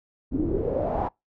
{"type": "noise with low-pass filter sweep", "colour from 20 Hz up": "pink", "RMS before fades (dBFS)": -26, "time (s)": [0.31, 1.09], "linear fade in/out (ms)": 20, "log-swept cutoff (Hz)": [270, 890], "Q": 5.6, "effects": ["noise-tail reverb RT60 0.2 s tail -26 dB re dry"]}